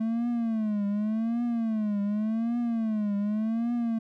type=tone with vibrato; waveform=triangle; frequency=220 Hz; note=A3; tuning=in tune; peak=-23 dBFS; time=0-3.99 s; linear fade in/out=10 ms; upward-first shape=triangle; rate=0.87 Hz; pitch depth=160 cents each way; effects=none